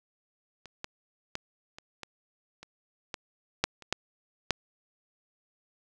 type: clicks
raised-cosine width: 0.2 ms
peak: -28 / -18 / -16 / -27 / -22 / -28 / -17 / -6 / -30 / -9 / -7 dBFS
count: 11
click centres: 0.657 / 0.844 / 1.354 / 1.785 / 2.033 / 2.63 / 3.142 / 3.64 / 3.823 / 3.926 / 4.507 s
effects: none